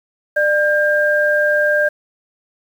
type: tone pair together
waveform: sine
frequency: 596.6 / 1600 Hz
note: D5 / G6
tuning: +27 / +35 cents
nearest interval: octave + perfect fourth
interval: 1708 cents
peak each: -15 / -15 dBFS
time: 0.36-1.89 s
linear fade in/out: 10 ms
effects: 7-bit